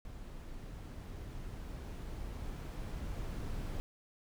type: noise with level ramp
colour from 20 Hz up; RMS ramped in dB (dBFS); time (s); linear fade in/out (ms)
brown; -47 to -39; 0.05-3.8; 0
effects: none